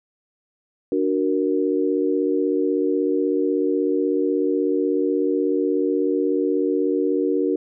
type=chord; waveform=sine; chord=D augmented; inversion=none; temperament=equal; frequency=293.7 / 370 / 466.2 Hz; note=D4 / F#4 / A#4; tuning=0 / 0 / 0 cents; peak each=-22 / -22 / -23 dBFS; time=0.92-7.56 s; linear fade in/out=2 ms; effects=none